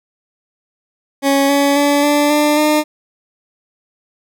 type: tone with pitch steps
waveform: 20% pulse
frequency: 276.9 / 281.9 / 287 / 292.2 / 297.5 / 302.8 Hz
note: C#4 / C#4 / D4 / D4 / D4 / D#4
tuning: -2 / +29 / -40 / -9 / +22 / -47 cents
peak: -6 dBFS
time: 1.22-2.84 s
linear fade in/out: 50 ms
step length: 270 ms
effects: none